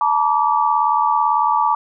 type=tone cluster; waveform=sine; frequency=871 / 949 / 1160 Hz; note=A5 / A#5 / D6; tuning=-18 / +31 / -22 cents; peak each=-18 dBFS; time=0.01-1.75 s; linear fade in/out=2 ms; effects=none